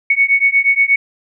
sine beating tone pair, 2217 / 2225.4 Hz, C#7 / C#7, 0 / +6 cents, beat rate 8.4 Hz, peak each -13 dBFS, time 0.1-0.96 s, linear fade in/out 5 ms, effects none

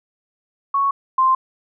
sine tone pair in turn, 1108.7 / 1046.5 Hz, C#6 / C6, 0 / 0 cents, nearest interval minor second, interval 100 cents, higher first, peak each -15 / -12 dBFS, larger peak second, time 0.74-0.91 / 1.18-1.35 s, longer neither, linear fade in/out 5 ms, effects none

